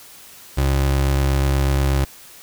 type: tone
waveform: 30% pulse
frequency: 68.3 Hz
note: C#2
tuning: 25 cents flat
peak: -13 dBFS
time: 0.57-2.05 s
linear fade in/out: 10 ms
effects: white hiss -43 dBFS RMS until 2.42 s